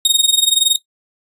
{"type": "tone with amplitude modulation", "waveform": "sawtooth", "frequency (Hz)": 3729, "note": "A#7", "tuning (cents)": 0, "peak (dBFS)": -4, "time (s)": [0.05, 0.76], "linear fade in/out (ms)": 2, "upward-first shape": "sine", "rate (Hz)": 21.4, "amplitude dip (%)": 85, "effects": ["noise-tail reverb RT60 0.1 s tail -17 dB re dry", "resampled to 32000 Hz"]}